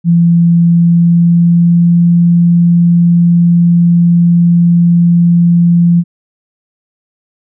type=tone with pitch glide; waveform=sine; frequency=170 to 171.88 Hz; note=F3 to F3; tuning=-46 to -27 cents; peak=-4 dBFS; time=0.04-6.04 s; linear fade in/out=50 ms; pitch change=+19 cents; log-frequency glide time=0.63-2.06 s; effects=none